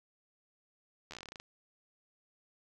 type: slowing click train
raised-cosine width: 0.2 ms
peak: -28 dBFS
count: 13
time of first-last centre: 1.11-1.4 s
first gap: 12 ms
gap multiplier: 1.12
effects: none